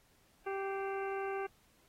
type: harmonic tone with a mistuned harmonic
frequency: 390.7 Hz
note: G4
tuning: 6 cents flat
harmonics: 1 / 2 / 3 / 4 / 5 / 6 / 7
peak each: -37 / -41 / -46 / -46 / -53 / -54 / -53 dBFS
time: 0.46-1.47 s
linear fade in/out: 10 ms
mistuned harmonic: 5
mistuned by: +110 cents
effects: pink hiss -69 dBFS RMS until 1.88 s + AAC 48 kbps